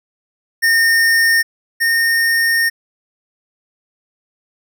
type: tone pair in turn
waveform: square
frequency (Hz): 1827 / 1835.1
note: A#6 / A#6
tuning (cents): -35 / -28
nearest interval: unison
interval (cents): 7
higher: second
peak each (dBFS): -11 / -13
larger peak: first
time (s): 0.62-1.43 / 1.8-2.7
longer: second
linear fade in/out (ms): 20
effects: none